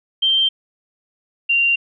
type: tone pair in turn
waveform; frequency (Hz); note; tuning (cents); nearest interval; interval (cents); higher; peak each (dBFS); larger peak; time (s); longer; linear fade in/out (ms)
sine; 3144 / 2770; G7 / F7; +4 / -15; major second; 219; first; -13; neither; 0.22-0.49 / 1.49-1.76; neither; 10
effects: none